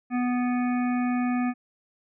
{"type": "harmonic tone", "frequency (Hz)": 246.9, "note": "B3", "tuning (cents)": 0, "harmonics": [1, 3, 5, 7, 9, 10], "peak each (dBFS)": [-23, -33, -37, -40, -42, -43], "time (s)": [0.1, 1.54], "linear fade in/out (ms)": 50, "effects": []}